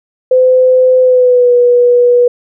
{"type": "tone with pitch glide", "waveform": "sine", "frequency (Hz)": [511, 487.1], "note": ["C5", "B4"], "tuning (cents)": [-41, -24], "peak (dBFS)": -4, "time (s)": [0.31, 2.28], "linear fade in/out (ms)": 5, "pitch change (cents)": -83, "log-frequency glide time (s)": [1.01, 1.53], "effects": []}